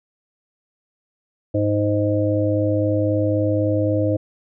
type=harmonic tone; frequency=103.83 Hz; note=G#2; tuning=in tune; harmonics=1 / 3 / 5 / 6; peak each=-21 / -21 / -22 / -26 dBFS; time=1.54-4.17 s; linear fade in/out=10 ms; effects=none